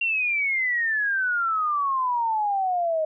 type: exponential sweep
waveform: sine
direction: down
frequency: 2771 to 619 Hz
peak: -21 dBFS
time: 0.01-3.05 s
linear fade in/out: 5 ms
effects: none